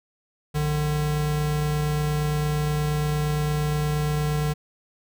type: tone pair together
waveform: square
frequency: 59.53 / 150 Hz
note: A#1 / D3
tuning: +37 / +37 cents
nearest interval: octave + major third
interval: 1600 cents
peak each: -32 / -23 dBFS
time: 0.54-4.54 s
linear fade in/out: 20 ms
effects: none